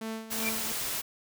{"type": "tone with tremolo", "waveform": "sawtooth", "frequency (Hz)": 222.2, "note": "A3", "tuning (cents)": 17, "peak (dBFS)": -29, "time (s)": [0.01, 0.72], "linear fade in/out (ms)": 5, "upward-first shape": "sine", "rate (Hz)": 2.8, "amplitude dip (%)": 70}
{"type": "noise", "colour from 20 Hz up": "white", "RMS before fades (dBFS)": -33, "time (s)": [0.3, 1.02], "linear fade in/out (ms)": 20}
{"type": "tone with exponential growth", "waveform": "triangle", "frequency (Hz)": 2362, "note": "D7", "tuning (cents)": 9, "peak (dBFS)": -24, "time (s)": [0.36, 0.49], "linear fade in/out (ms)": 2, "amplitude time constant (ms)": 28}
{"effects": []}